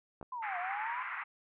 clicks, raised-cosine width 1 ms, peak -31 dBFS, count 2, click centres 0.213 / 0.228 s
sine exponential two-way sweep, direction down then up, 1039 to 698.5 to 1039 Hz, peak -37 dBFS, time 0.32-1.03 s, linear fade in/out 5 ms, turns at 0.58 s
white band-pass noise, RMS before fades -40 dBFS, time 0.42-1.24 s, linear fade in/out 10 ms, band 880 to 2200 Hz, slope 48 dB/octave
effects none

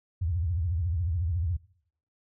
sine tone with vibrato, 85 Hz, F2, 46 cents flat, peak -25 dBFS, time 0.21-1.57 s, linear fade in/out 10 ms, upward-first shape triangle, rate 14 Hz, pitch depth 250 cents each way, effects noise-tail reverb RT60 0.7 s tail -24 dB re dry

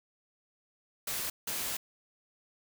white noise bursts at uneven times, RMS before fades -35 dBFS, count 2, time 1.07-1.3 / 1.47-1.77 s, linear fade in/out 5 ms, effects none

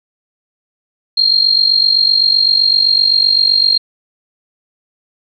sine tone with amplitude modulation, 4216 Hz, C8, 12 cents sharp, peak -5 dBFS, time 1.17-3.78 s, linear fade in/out 10 ms, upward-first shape sine, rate 47.8 Hz, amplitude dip 75%, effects none

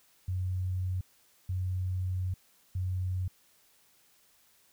sine tone bursts at uneven times, 92.1 Hz, F#2, 7 cents flat, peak -29 dBFS, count 3, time 0.28-1.01 / 1.49-2.34 / 2.75-3.28 s, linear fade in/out 5 ms, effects white hiss -65 dBFS RMS until 4.72 s

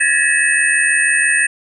sine tone cluster, 1673 / 1759 / 1904 / 2586 / 8760 Hz, G#6 / A6 / A#6 / E7 / C#9, +12 / -1 / +36 / -34 / -22 cents, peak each -18 dBFS, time 0-1.47 s, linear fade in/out 10 ms, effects none

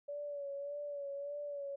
sine tone with vibrato, 571 Hz, D5, 49 cents flat, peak -39 dBFS, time 0.08-1.76 s, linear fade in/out 10 ms, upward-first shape sine, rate 1.7 Hz, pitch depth 38 cents each way, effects none

